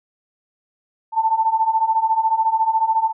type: beating tone pair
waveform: sine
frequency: 880 / 894 Hz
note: A5 / A5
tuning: 0 / +27 cents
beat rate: 14 Hz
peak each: -20 / -17 dBFS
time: 1.12-3.13 s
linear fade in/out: 50 ms
effects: none